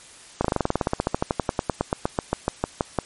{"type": "slowing click train", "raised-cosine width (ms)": 1, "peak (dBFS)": -6, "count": 30, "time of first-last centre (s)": [0.41, 2.987], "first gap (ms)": 35, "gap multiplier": 1.06, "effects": ["white hiss -46 dBFS RMS until 3.05 s", "MP3 48 kbps"]}